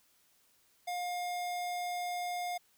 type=tone; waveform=square; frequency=711 Hz; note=F5; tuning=31 cents sharp; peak=-35 dBFS; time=0.87-2.58 s; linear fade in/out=10 ms; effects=white hiss -69 dBFS RMS until 2.77 s